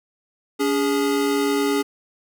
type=tone pair together; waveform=square; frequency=283.7 / 411 Hz; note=C#4 / G#4; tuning=+40 / -18 cents; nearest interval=tritone; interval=642 cents; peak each=-22 dBFS; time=0.59-1.83 s; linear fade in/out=20 ms; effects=none